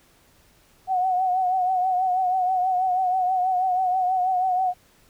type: tone with vibrato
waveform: sine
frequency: 740 Hz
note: F#5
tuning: in tune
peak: -19 dBFS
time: 0.87-4.74 s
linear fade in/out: 50 ms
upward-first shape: triangle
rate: 6.2 Hz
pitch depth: 61 cents each way
effects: pink hiss -58 dBFS RMS until 5.09 s